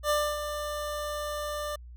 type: tone with ADSR envelope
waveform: 25% pulse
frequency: 594 Hz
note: D5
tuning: 20 cents sharp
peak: -19 dBFS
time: 0.03-1.76 s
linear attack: 69 ms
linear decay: 270 ms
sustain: -9 dB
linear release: 7 ms
effects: added 60 Hz sine -43 dBFS peak until 1.96 s